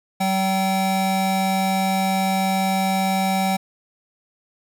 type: tone pair together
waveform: square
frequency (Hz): 190.4 / 770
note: F#3 / G5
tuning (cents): +50 / -31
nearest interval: 2 octaves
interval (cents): 2419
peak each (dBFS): -22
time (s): 0.2-3.57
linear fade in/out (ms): 10
effects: none